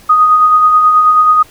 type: tone with tremolo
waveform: sine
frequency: 1244.5 Hz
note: D#6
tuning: in tune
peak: -3 dBFS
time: 0.09-1.43 s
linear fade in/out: 10 ms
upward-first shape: sine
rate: 9.3 Hz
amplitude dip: 35%
effects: pink hiss -41 dBFS RMS until 1.5 s